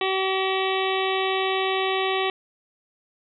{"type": "harmonic tone", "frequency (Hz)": 381.1, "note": "G4", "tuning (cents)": -49, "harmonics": [1, 2, 3, 5, 6, 7, 8, 9, 10], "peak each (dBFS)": [-25, -28, -30, -32, -33, -33, -34, -35, -35], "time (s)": [0.01, 2.3], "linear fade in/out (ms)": 2, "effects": []}